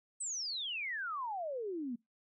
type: exponential sweep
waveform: sine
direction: down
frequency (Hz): 8372 to 226.2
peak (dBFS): -36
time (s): 0.2-1.96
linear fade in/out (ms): 10
effects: noise-tail reverb RT60 0.2 s tail -24 dB re dry